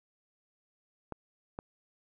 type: clicks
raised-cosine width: 1 ms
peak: -24 dBFS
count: 2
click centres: 1.123 / 1.589 s
effects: none